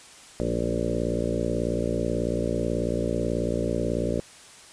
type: harmonic tone with a mistuned harmonic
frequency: 58.27 Hz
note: A#1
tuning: in tune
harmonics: 1 / 2 / 3 / 4 / 5 / 6 / 7 / 8 / 9 / 10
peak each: -33 / -33 / -33 / -33 / -33 / -33 / -33 / -33 / -33 / -33 dBFS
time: 0.4-4.2 s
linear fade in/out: 0 ms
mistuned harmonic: 4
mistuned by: -36 cents
effects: white hiss -48 dBFS RMS until 4.72 s + resampled to 22050 Hz